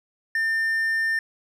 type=tone; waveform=triangle; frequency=1800 Hz; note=A6; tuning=39 cents sharp; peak=-19 dBFS; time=0.35-1.19 s; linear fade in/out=2 ms; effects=none